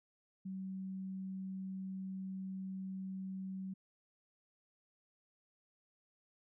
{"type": "tone", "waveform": "sine", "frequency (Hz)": 190, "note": "F#3", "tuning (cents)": 46, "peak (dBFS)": -40, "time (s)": [0.45, 3.74], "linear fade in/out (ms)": 10, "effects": []}